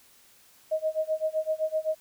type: tone with tremolo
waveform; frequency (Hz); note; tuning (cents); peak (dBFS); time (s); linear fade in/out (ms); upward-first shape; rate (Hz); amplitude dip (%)
sine; 628; D#5; +16; -22; 0.71-1.95; 10; sine; 7.8; 95
effects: white hiss -58 dBFS RMS until 2 s